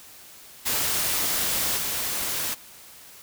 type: noise with level steps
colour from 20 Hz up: white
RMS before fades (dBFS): -25 / -28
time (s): 0.65-2.55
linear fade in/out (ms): 20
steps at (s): 1.77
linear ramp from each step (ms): 5
effects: white hiss -47 dBFS RMS until 3.22 s